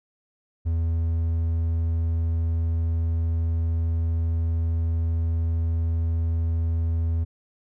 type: tone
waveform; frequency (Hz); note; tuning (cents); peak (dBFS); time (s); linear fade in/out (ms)
triangle; 82.41; E2; 0; -19; 0.65-7.25; 20
effects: none